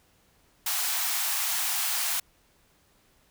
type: high-pass noise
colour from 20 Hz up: white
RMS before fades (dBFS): -28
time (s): 0.66-2.2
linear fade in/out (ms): 5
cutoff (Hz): 670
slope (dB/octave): 96
effects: pink hiss -64 dBFS RMS until 3.3 s